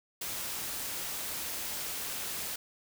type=noise; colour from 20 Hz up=white; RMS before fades=-37 dBFS; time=0.21-2.56 s; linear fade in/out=5 ms; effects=none